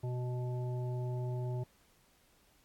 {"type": "harmonic tone", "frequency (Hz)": 124.3, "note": "B2", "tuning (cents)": 12, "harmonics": [1, 3, 5, 7], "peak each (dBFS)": [-34, -44, -48, -51], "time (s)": [0.03, 1.64], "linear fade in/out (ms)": 10, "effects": ["pink hiss -68 dBFS RMS until 2.64 s", "AAC 64 kbps"]}